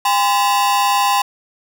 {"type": "ring-modulated tone", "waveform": "45% pulse", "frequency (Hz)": 916, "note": "A#5", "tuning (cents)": -31, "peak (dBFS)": -10, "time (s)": [0.05, 1.22], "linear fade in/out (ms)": 5, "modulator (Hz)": 109, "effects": []}